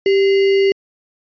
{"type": "tone with sample-and-hold", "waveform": "sine", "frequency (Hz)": 392, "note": "G4", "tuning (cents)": 0, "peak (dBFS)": -10, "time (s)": [0.06, 0.72], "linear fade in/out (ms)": 2, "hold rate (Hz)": 2450, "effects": ["resampled to 11025 Hz"]}